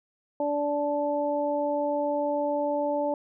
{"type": "harmonic tone", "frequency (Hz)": 291.1, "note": "D4", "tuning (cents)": -15, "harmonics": [1, 2, 3], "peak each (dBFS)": [-31, -26, -31], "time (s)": [0.4, 3.14], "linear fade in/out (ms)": 2, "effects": []}